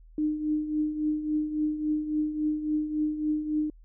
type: tone with tremolo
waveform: sine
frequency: 304.4 Hz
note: D#4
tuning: 38 cents flat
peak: -22 dBFS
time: 0.18-3.7 s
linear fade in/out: 2 ms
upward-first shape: triangle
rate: 3.6 Hz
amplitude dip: 70%
effects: added 40 Hz sine -49 dBFS peak until 3.84 s